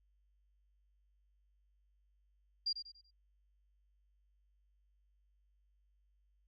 sine tone with echo, 4777 Hz, D8, 29 cents sharp, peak -32 dBFS, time 2.66-2.73 s, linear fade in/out 10 ms, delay 95 ms, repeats 4, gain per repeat -9 dB, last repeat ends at 3.11 s, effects added 50 Hz sine -70 dBFS peak until 6.47 s

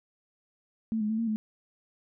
sine tone with pitch steps, 222.4 / 211.8 / 220.4 / 229.3 / 215.9 Hz, A3 / G#3 / A3 / A#3 / A3, +19 / +34 / +3 / -28 / -33 cents, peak -26 dBFS, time 0.92-1.36 s, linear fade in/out 0 ms, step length 88 ms, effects none

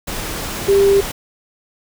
sine tone in noise, 396.4 Hz, G4, 19 cents sharp, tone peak -9 dBFS, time 0.68-1.01 s, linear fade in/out 10 ms, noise pink, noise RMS -25 dBFS, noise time 0.07-1.12 s, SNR +13 dB, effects none

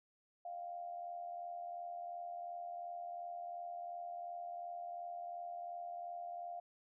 sine tone with amplitude modulation, 698.5 Hz, F5, in tune, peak -40 dBFS, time 0.45-6.6 s, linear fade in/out 5 ms, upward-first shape sine, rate 82.8 Hz, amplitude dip 55%, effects none

